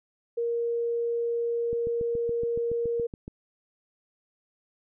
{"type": "tone", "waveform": "sine", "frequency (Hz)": 468.9, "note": "A#4", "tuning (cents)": 10, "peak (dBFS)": -25, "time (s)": [0.37, 3.07], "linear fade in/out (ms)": 10}
{"type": "click train", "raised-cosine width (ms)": 3, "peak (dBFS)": -25, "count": 12, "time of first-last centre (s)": [1.73, 3.279], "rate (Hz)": 7.1}
{"effects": []}